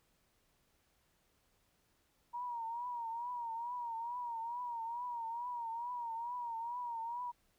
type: tone with vibrato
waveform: sine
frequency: 945 Hz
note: A#5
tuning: 23 cents sharp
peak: -38 dBFS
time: 2.33-7.32 s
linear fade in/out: 20 ms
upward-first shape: triangle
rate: 2.3 Hz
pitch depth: 89 cents each way
effects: pink hiss -75 dBFS RMS until 7.58 s